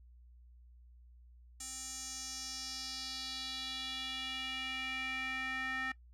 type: tone with band-pass filter sweep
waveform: square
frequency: 261.6 Hz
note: C4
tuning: in tune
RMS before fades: -41 dBFS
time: 1.6-5.92 s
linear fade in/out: 5 ms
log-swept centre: 7600 to 1800 Hz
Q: 3.4
effects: noise-tail reverb RT60 0.1 s tail -20 dB re dry + added 60 Hz sine -56 dBFS peak until 6.13 s